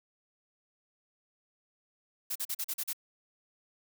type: noise bursts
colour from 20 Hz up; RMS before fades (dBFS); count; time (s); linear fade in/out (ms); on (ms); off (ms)
blue; -34; 7; 2.3-2.932; 10; 56; 40
effects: none